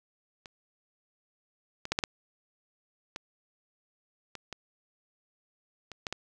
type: clicks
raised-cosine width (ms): 0.2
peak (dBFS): -27 / -20 / -10 / -9 / -10 / -20 / -23 / -21 / -25 / -16 / -16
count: 11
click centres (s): 0.458 / 1.854 / 1.92 / 1.989 / 2.038 / 3.161 / 4.353 / 4.527 / 5.917 / 6.068 / 6.126
effects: none